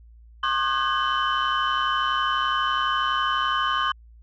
sine tone cluster, 1079 / 1211 / 1520 / 1649 / 3033 Hz, C#6 / D#6 / F#6 / G#6 / F#7, -47 / -47 / +46 / -13 / +42 cents, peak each -24 / -25 / -28 / -31 / -28 dBFS, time 0.43-3.92 s, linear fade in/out 5 ms, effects tanh soft clip ceiling -14 dBFS + added 57 Hz sine -46 dBFS peak until 4.22 s

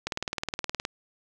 click train, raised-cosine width 0.2 ms, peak -12 dBFS, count 16, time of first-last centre 0.07-0.851 s, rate 19.2 Hz, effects none

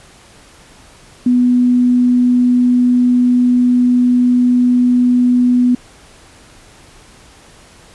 sine tone, 246.9 Hz, B3, in tune, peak -8 dBFS, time 1.26-5.75 s, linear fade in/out 5 ms, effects pink hiss -43 dBFS RMS until 7.94 s + resampled to 24000 Hz

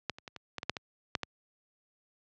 clicks, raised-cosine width 0.2 ms, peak -13 / -28 / -25 / -24 / -18 / -19 / -11 / -19 / -11 / -15 dBFS, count 10, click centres 0.097 / 0.185 / 0.278 / 0.363 / 0.583 / 0.631 / 0.696 / 0.768 / 1.152 / 1.233 s, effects high-pass 80 Hz 12 dB/octave + low-pass 5000 Hz 12 dB/octave

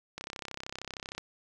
click train, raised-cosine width 0.2 ms, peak -21 dBFS, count 34, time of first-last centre 0.18-1.18 s, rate 33 Hz, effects none

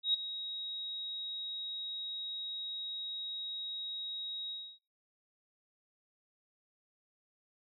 sine tone with ADSR envelope, 3795 Hz, A#7, 30 cents sharp, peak -25 dBFS, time 0.03-4.79 s, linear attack 110 ms, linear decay 8 ms, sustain -13 dB, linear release 290 ms, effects noise-tail reverb RT60 0.3 s tail -17 dB re dry

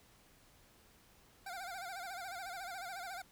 25% pulse tone with vibrato, 738 Hz, F#5, 5 cents flat, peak -39 dBFS, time 1.46-3.22 s, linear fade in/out 5 ms, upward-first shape sine, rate 14 Hz, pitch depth 120 cents each way, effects pink hiss -65 dBFS RMS until 3.31 s

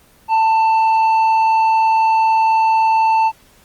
sine tone with tanh clipping, 889 Hz, A5, 18 cents sharp, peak -12 dBFS, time 0.28-3.32 s, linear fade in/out 50 ms, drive 6 dB, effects pink hiss -50 dBFS RMS until 3.64 s + Opus 24 kbps

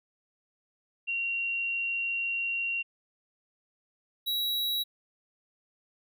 sine / square tone pair in turn, 2753 / 3878 Hz, F7 / B7, -25 / -32 cents, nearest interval tritone, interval 593 cents, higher second, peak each -28 dBFS, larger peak neither, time 1.07-2.83 / 4.26-4.84 s, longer first, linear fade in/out 20 ms, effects none

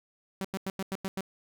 sawtooth tone bursts, 192.1 Hz, G3, 35 cents flat, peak -27 dBFS, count 7, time 0.41-1.207 s, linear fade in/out 0 ms, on 35 ms, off 92 ms, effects none

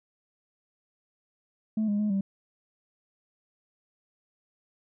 sine tone with pitch steps, 217.4 / 205.4 / 210.7 / 195.6 Hz, A3 / G#3 / G#3 / G3, -21 / -19 / +25 / -4 cents, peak -22 dBFS, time 1.77-2.21 s, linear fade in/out 5 ms, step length 110 ms, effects tanh soft clip ceiling -22 dBFS

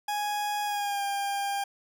40% pulse tone with pitch glide, 830.6 to 800.5 Hz, G#5 to G5, 0 to +36 cents, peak -27 dBFS, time 0.08-1.64 s, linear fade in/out 5 ms, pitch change -64 cents, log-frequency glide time 0.65-1.02 s, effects none

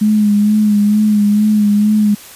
sine tone with vibrato, 209.6 Hz, G#3, 16 cents sharp, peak -8 dBFS, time 0.01-2.15 s, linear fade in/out 10 ms, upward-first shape sine, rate 2.2 Hz, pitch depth 35 cents each way, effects white hiss -36 dBFS RMS until 2.35 s + resampled to 32000 Hz

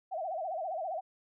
sine tone with vibrato, 695 Hz, F5, 9 cents flat, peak -33 dBFS, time 0.11-1.01 s, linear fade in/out 20 ms, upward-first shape sine, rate 15 Hz, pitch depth 190 cents each way, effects none

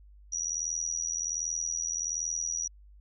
sine tone with amplitude modulation, 5800 Hz, F#8, 35 cents flat, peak -26 dBFS, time 0.32-2.68 s, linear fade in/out 10 ms, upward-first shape sine, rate 81.3 Hz, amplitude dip 85%, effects added 50 Hz sine -51 dBFS peak until 3 s

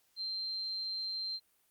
sine tone, 4147 Hz, C8, 16 cents flat, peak -35 dBFS, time 0.16-1.4 s, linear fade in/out 50 ms, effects white hiss -72 dBFS RMS until 1.7 s + Opus 48 kbps

